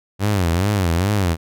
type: tone with vibrato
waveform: sawtooth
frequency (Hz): 93.2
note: F#2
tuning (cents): +13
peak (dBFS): -12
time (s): 0.19-1.37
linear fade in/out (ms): 50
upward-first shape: sine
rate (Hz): 2.4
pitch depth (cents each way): 210
effects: none